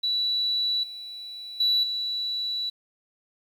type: tone with level steps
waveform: sine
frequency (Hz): 3942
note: B7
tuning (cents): -4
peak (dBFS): -22 / -36 / -18 / -26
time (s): 0.03-2.7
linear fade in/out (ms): 10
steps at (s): 0.83 / 1.6 / 1.83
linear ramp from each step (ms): 5
effects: tanh soft clip ceiling -16 dBFS + 9-bit